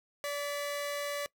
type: tone pair together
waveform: sawtooth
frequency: 577 / 1991.9 Hz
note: D5 / B6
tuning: -31 / +14 cents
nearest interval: octave + major sixth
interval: 2145 cents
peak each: -30 / -39 dBFS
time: 0.24-1.26 s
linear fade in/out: 0 ms
effects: noise-tail reverb RT60 0.1 s tail -21 dB re dry